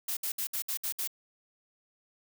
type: noise bursts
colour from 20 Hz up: blue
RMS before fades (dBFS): -33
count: 7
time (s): 0.08-1.075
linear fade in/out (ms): 5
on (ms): 89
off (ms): 62
effects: none